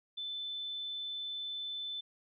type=tone; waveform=sine; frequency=3520 Hz; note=A7; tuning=in tune; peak=-37 dBFS; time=0.17-2.01 s; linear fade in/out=10 ms; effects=none